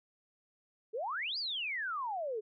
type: exponential two-way sweep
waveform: sine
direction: up then down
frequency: 409.1 to 4978 to 409.1 Hz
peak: -34 dBFS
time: 0.93-2.41 s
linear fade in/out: 20 ms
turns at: 1.38 s
effects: none